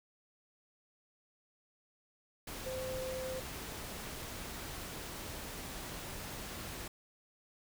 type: tone in noise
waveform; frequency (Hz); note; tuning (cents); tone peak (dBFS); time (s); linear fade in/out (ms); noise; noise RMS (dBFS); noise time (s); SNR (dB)
sine; 518; C5; -17; -38; 2.66-3.4; 5; pink; -44; 2.47-6.88; +3
effects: none